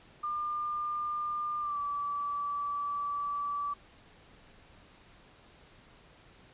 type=tone with pitch glide; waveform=sine; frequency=1200 to 1155.1 Hz; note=D6 to D6; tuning=+37 to -29 cents; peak=-31 dBFS; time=0.23-3.74 s; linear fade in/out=10 ms; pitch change=-66 cents; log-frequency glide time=1.6-1.79 s; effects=pink hiss -58 dBFS RMS until 6.53 s + resampled to 8000 Hz